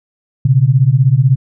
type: beating tone pair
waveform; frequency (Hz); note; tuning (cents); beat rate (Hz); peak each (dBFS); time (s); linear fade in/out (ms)
sine; 123.47 / 139.47; B2 / C#3; 0 / +11; 16; -10; 0.45-1.36; 5
effects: none